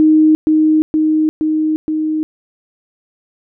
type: tone with echo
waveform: sine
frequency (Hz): 311.1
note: D#4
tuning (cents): 0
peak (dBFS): -6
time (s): 0-0.35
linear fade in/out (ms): 0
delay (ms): 470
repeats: 4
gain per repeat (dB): -2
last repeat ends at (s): 2.23
effects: none